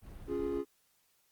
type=noise; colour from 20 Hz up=brown; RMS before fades=-48 dBFS; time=0.01-0.62 s; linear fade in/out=50 ms
type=chord; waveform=triangle; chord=Db major; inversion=none; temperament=equal; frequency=277.2 / 349.2 / 415.3 Hz; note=Db4 / F4 / Ab4; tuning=0 / 0 / 0 cents; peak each=-36 / -35 / -33 dBFS; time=0.27-0.65 s; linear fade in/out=50 ms
effects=white hiss -72 dBFS RMS until 1.31 s + Opus 32 kbps